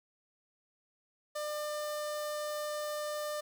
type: tone with notch filter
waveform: sawtooth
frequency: 599 Hz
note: D5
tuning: 34 cents sharp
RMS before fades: -37 dBFS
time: 1.35-3.41 s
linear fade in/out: 10 ms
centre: 2500 Hz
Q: 2
effects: 11-bit